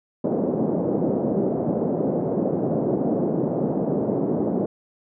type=band-pass noise; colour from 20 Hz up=pink; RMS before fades=-23 dBFS; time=0.24-4.66 s; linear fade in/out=5 ms; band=170 to 590 Hz; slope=24 dB/octave; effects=none